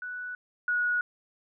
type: tone pair in turn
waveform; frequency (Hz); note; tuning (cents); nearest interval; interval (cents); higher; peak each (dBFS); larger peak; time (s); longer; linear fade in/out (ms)
sine; 1480 / 1457.1; F#6 / F#6; 0 / -27; unison; 27; first; -34 / -24; second; 0.02-0.35 / 0.68-1.01; neither; 2
effects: none